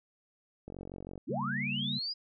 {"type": "click train", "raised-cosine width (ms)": 2, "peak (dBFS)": -30, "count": 24, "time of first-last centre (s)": [0.68, 1.178], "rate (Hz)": 46.2}
{"type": "linear sweep", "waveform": "sine", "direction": "up", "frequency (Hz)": [196, 4991], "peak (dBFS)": -33, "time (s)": [1.27, 2.14], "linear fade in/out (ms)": 20}
{"type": "chord", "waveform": "sine", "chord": "G diminished", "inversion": "second", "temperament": "equal", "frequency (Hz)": [138.59, 196, 233.1], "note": ["Db3", "G3", "Bb3"], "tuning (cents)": [0, 0, 0], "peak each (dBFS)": -38, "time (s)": [1.29, 1.99], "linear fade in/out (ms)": 10}
{"effects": []}